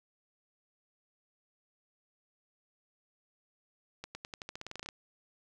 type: accelerating click train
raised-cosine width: 0.2 ms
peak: -24 dBFS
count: 15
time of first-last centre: 4.04-4.888 s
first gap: 110 ms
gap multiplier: 0.9
effects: none